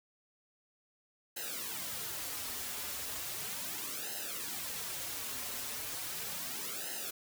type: noise with flanger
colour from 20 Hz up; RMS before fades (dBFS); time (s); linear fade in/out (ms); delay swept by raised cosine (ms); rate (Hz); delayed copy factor
white; -40; 1.36-7.11; 10; 0.86 to 6.26; 0.36; -0.9
effects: none